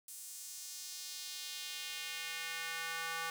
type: tone with high-pass filter sweep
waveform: square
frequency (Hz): 164.81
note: E3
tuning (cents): 0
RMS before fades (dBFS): -43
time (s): 0.08-3.3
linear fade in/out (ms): 2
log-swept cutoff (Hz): 8800 to 1200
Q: 1.4
effects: none